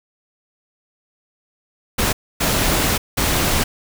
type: noise bursts at uneven times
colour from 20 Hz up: pink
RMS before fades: -18 dBFS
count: 3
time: 1.98-2.13 / 2.4-2.98 / 3.17-3.64 s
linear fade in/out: 10 ms
effects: none